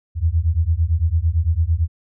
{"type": "beating tone pair", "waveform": "sine", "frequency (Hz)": [78, 86.9], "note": ["D#2", "F2"], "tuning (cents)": [5, -8], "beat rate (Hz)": 8.9, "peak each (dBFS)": -18, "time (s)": [0.15, 1.88], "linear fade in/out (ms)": 50, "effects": []}